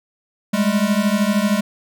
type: beating tone pair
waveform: square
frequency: 200 / 213 Hz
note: G3 / G#3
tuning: +35 / +44 cents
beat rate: 13 Hz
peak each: -19 dBFS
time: 0.53-1.61 s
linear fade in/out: 10 ms
effects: none